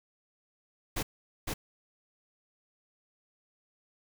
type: noise with echo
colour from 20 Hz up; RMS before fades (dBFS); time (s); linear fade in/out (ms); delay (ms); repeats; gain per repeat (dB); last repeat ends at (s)
pink; -32; 0.96-1.03; 10; 510; 1; -2; 1.54
effects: none